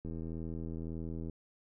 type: click train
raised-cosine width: 3 ms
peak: -29 dBFS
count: 103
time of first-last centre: 0.05-1.297 s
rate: 81.8 Hz
effects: none